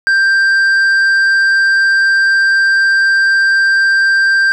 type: tone with tanh clipping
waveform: sine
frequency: 1578 Hz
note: G6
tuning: 11 cents sharp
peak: -9 dBFS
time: 0.07-4.52 s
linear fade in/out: 0 ms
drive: 6 dB
effects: none